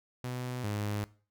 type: tone pair in turn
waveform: sawtooth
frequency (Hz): 125.2 / 103.84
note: B2 / G#2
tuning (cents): +24 / 0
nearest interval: minor third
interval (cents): 324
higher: first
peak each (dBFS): -31 / -28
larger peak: second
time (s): 0.24-0.64 / 0.64-1.04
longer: neither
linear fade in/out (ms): 0
effects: noise-tail reverb RT60 0.4 s tail -20 dB re dry